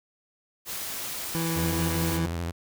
white noise, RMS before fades -34 dBFS, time 0.65-2.2 s, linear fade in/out 50 ms
25% pulse tone, 164.81 Hz, E3, in tune, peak -23 dBFS, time 1.35-2.26 s, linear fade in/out 0 ms
sawtooth tone with vibrato, 85 Hz, F2, 46 cents flat, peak -25 dBFS, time 1.55-2.52 s, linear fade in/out 20 ms, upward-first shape sine, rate 13 Hz, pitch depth 65 cents each way
effects none

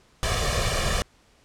pink noise with comb filter, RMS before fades -24 dBFS, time 0.23-1.02 s, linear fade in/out 0 ms, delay 1.7 ms, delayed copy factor +0.85, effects pink hiss -59 dBFS RMS until 1.44 s + low-pass 8000 Hz 12 dB/octave

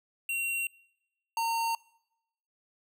square tone pair in turn, 2744 / 915.7 Hz, F7 / A#5, -31 / -31 cents, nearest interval octave + perfect fifth, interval 1900 cents, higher first, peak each -30 / -28 dBFS, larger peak second, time 0.29-0.67 / 1.37-1.75 s, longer neither, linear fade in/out 2 ms, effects noise-tail reverb RT60 0.9 s tail -25 dB re dry

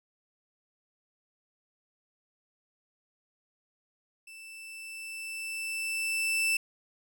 40% pulse tone with level ramp, 2653 Hz, E7, 10 cents sharp, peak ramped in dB -45 to -23 dBFS, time 4.27-6.57 s, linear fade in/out 5 ms, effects none

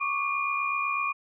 sine tone cluster, 1112 / 1180 / 2423 Hz, C#6 / D6 / D#7, +5 / +8 / -47 cents, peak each -29 / -33 / -29 dBFS, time 0-1.13 s, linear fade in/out 20 ms, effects none

